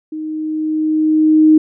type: tone with level ramp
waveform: sine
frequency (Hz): 311.1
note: D#4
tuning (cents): 0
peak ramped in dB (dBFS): -22 to -4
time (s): 0.12-1.58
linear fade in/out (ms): 5
effects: none